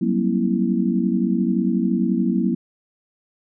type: tone cluster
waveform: sine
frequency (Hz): 185.7 / 197.1 / 235 / 269.1 / 329.4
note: F#3 / G3 / A#3 / C4 / E4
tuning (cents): +7 / +10 / +14 / +49 / -1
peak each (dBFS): -22 / -26 / -21 / -27 / -25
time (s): 0.01-2.55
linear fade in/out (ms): 10
effects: none